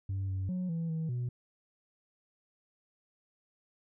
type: tone with pitch steps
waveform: sine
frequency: 96.8 / 95 / 182.4 / 165.6 / 160.8 / 122.8 Hz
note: G2 / F#2 / F#3 / E3 / E3 / B2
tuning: -21 / +46 / -24 / +8 / -43 / -9 cents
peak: -29 dBFS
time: 0.09-1.29 s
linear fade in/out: 5 ms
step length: 200 ms
effects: tanh soft clip ceiling -30 dBFS